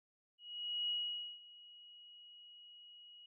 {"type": "tone with ADSR envelope", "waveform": "sine", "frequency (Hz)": 2904, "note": "F#7", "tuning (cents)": -33, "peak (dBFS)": -34, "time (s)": [0.38, 3.26], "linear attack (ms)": 510, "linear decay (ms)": 500, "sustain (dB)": -21, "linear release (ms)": 4, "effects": []}